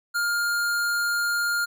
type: tone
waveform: square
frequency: 1409 Hz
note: F6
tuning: 15 cents sharp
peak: -23 dBFS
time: 0.14-1.66 s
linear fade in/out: 20 ms
effects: none